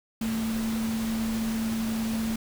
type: tone in noise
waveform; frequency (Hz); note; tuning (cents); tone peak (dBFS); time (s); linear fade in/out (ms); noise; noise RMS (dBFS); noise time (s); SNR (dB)
sine; 223.6; A3; +28; -26; 0.21-2.36; 5; pink; -37; 0.21-2.36; +8
effects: none